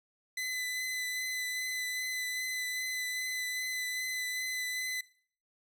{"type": "tone with vibrato", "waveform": "sawtooth", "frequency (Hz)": 2012, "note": "B6", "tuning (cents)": 32, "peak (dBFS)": -30, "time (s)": [0.37, 5.01], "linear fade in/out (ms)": 5, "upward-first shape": "triangle", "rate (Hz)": 2.5, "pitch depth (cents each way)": 15, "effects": ["noise-tail reverb RT60 0.5 s tail -19 dB re dry"]}